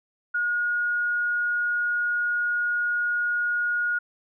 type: tone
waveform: sine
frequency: 1440 Hz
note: F#6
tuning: 47 cents flat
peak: -22 dBFS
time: 0.34-3.99 s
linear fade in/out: 10 ms
effects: none